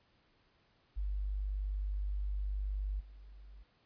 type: tone with level steps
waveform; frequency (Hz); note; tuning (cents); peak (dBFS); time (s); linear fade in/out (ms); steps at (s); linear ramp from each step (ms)
sine; 49.6; G1; +21; -33 / -50; 0.96-3.64; 20; 2.99; 20
effects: pink hiss -71 dBFS RMS until 3.85 s + resampled to 11025 Hz